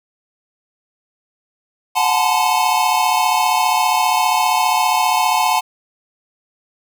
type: tone cluster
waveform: square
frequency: 733 / 855 / 890 / 1022 Hz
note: F#5 / A5 / A5 / C6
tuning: -16 / -50 / +20 / -41 cents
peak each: -20 dBFS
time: 1.95-5.61 s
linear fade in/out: 20 ms
effects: none